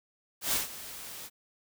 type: noise with ADSR envelope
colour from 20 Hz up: white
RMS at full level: -27 dBFS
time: 0.41-1.3 s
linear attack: 120 ms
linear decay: 140 ms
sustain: -16 dB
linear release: 45 ms
effects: none